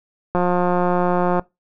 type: click train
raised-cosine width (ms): 1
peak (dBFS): -6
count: 187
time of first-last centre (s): 0.35-1.395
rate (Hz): 178
effects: noise-tail reverb RT60 0.2 s tail -22 dB re dry